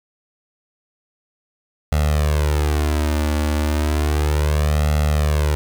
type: tone with flanger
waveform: sawtooth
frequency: 75 Hz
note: D2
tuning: 37 cents sharp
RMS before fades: -18 dBFS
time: 1.92-5.55 s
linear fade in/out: 0 ms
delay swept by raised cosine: 1.5 to 3.5 ms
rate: 0.33 Hz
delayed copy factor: +0.9
effects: none